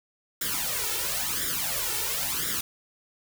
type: noise with flanger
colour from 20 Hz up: white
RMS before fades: -29 dBFS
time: 0.41-2.61 s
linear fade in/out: 5 ms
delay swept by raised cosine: 0.56 to 2.26 ms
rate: 0.97 Hz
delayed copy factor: +0.8
effects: none